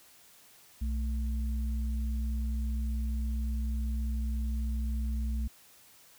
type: tone pair together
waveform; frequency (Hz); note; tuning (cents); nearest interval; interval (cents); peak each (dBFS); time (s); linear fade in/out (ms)
sine; 61.74 / 220; B1 / A3; 0 / 0; octave + minor seventh; 2200; -29 / -40; 0.81-5.48; 10
effects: white hiss -58 dBFS RMS until 6.18 s